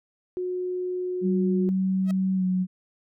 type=tone; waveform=sine; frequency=363.6 Hz; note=F#4; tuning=30 cents flat; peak=-26 dBFS; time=0.37-1.69 s; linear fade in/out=0 ms
type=tone with pitch glide; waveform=sine; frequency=189.2 to 184.67 Hz; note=F#3 to F#3; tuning=+39 to -3 cents; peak=-21 dBFS; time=1.21-2.67 s; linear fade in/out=50 ms; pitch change=-42 cents; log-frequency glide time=2.35-2.44 s
type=tone with exponential growth; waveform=sawtooth; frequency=640 Hz; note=D#5; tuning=49 cents sharp; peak=-30 dBFS; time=2.03-2.11 s; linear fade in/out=2 ms; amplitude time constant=16 ms
effects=none